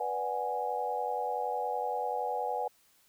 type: chord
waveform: sine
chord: G# half-diminished seventh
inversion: first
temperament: equal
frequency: 493.9 / 587.3 / 740 / 830.6 Hz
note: B4 / D5 / F#5 / G#5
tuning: 0 / 0 / 0 / 0 cents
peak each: -36 / -40 / -35 / -34 dBFS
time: 0-2.68 s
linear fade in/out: 5 ms
effects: white hiss -66 dBFS RMS until 3.08 s